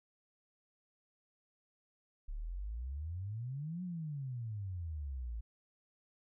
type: exponential two-way sweep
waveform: sine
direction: up then down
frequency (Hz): 33.89 to 185 to 54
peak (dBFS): -38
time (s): 2.28-5.41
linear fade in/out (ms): 10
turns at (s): 3.83
effects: none